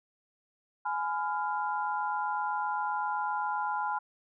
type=chord; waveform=sine; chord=F diminished; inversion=first; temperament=just; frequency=838.1 / 1005.8 / 1396.9 Hz; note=Ab5 / Cb6 / F6; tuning=+16 / +31 / 0 cents; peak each=-32 / -33 / -36 dBFS; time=0.85-3.99 s; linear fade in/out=10 ms; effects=none